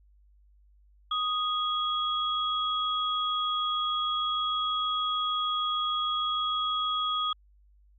sine tone pair together, 1244.5 / 3322 Hz, D#6 / G#7, 0 / 0 cents, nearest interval octave + perfect fourth, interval 1700 cents, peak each -28 / -30 dBFS, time 1.11-7.33 s, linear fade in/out 5 ms, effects added 50 Hz sine -57 dBFS peak until 7.98 s

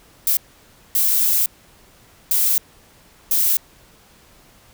violet noise bursts at uneven times, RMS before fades -17 dBFS, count 4, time 0.27-0.37 / 0.95-1.46 / 2.31-2.58 / 3.31-3.57 s, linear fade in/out 2 ms, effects pink hiss -51 dBFS RMS until 4.73 s

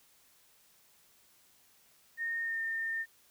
sine tone with pitch glide, 1840 to 1813.6 Hz, A#6 to A#6, -23 to -48 cents, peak -32 dBFS, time 2.17-3.06 s, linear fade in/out 50 ms, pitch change -25 cents, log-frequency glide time 2.41-2.6 s, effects white hiss -65 dBFS RMS until 3.3 s

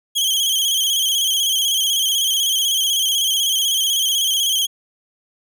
sawtooth tone with vibrato, 3197 Hz, G7, 33 cents sharp, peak -13 dBFS, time 0.15-4.67 s, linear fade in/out 20 ms, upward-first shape square, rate 16 Hz, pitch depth 52 cents each way, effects none

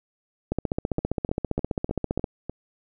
two click trains, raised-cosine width 2 ms, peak -11 / -17 dBFS, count 27 / 6, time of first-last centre 0.52-2.242 / 0.99-2.496 s, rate 15.1 / 3.32 Hz, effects none

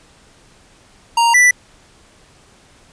square tone pair in turn, 932.3 / 1975.5 Hz, A#5 / B6, 0 / 0 cents, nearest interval octave + minor second, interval 1300 cents, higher second, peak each -11 / -8 dBFS, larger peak second, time 1.17-1.34 / 1.34-1.51 s, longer neither, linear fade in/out 5 ms, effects pink hiss -49 dBFS RMS until 2.92 s + resampled to 22050 Hz

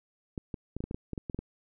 clicks, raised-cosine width 3 ms, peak -22 dBFS, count 12, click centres 0.378 / 0.542 / 0.766 / 0.805 / 0.84 / 0.911 / 0.945 / 1.133 / 1.178 / 1.298 / 1.346 / 1.39 s, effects none

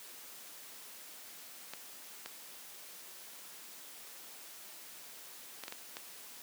clicks, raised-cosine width 0.2 ms, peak -24 dBFS, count 6, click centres 1.736 / 2.26 / 5.637 / 5.681 / 5.724 / 5.969 s, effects white hiss -51 dBFS RMS until 6.42 s + high-pass 200 Hz 12 dB/octave

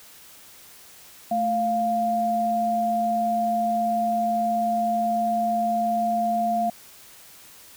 sine tone pair together, 220 / 698.5 Hz, A3 / F5, 0 / 0 cents, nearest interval octave + minor sixth, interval 2000 cents, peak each -28 / -21 dBFS, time 1.31-6.7 s, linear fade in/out 5 ms, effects white hiss -48 dBFS RMS until 7.76 s

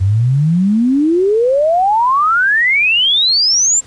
sine exponential sweep, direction up, 91.3 to 7530 Hz, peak -9 dBFS, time 0-3.81 s, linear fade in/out 20 ms, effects pink hiss -43 dBFS RMS until 3.86 s + resampled to 22050 Hz

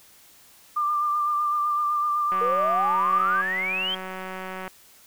sine tone with vibrato, 1190 Hz, D6, 22 cents sharp, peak -21 dBFS, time 0.76-3.42 s, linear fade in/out 10 ms, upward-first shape sine, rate 7.9 Hz, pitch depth 25 cents each way
click train, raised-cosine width 0.5 ms, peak -20 dBFS, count 442, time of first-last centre 2.32-4.678 s, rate 187 Hz
sine exponential sweep, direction up, 462.8 to 3229 Hz, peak -24 dBFS, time 2.41-3.95 s, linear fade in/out 5 ms
effects white hiss -53 dBFS RMS until 5.06 s

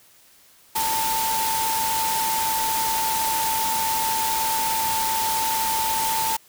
sine tone in noise, 892 Hz, A5, 23 cents sharp, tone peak -23 dBFS, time 0.75-6.37 s, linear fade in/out 10 ms, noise white, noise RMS -26 dBFS, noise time 0.75-6.37 s, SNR 0 dB, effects white hiss -54 dBFS RMS until 6.48 s

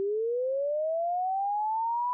sine linear sweep, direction up, 385.5 to 994 Hz, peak -26 dBFS, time 0-2.13 s, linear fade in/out 0 ms, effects none

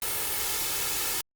white noise with comb filter, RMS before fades -29 dBFS, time 0.02-1.21 s, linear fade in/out 2 ms, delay 2.3 ms, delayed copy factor +0.55, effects Opus 32 kbps

